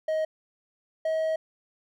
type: tone pair in turn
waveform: triangle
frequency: 629 / 637.4 Hz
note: D#5 / D#5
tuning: +19 / +42 cents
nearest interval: unison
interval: 23 cents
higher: second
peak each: -22 dBFS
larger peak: neither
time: 0.08-0.25 / 1.05-1.36 s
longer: second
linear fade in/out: 5 ms
effects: none